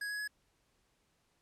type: tone with pitch steps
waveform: square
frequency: 1661.2 / 1674.7 / 1688.3 Hz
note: G#6 / G#6 / G#6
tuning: 0 / +14 / +28 cents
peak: -37 dBFS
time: 0.01-0.277 s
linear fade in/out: 5 ms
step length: 89 ms
effects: pink hiss -75 dBFS RMS until 1.41 s + low-pass 11000 Hz 12 dB/octave